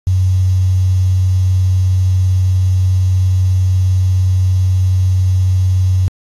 sine tone with quantisation, 93 Hz, F#2, 9 cents sharp, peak -9 dBFS, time 0.07-6.08 s, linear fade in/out 0 ms, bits 6, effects AAC 32 kbps

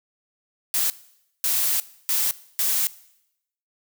blue noise bursts at uneven times, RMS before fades -22 dBFS, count 4, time 0.74-0.9 / 1.44-1.8 / 2.09-2.31 / 2.59-2.87 s, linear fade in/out 0 ms, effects noise-tail reverb RT60 0.8 s tail -19 dB re dry

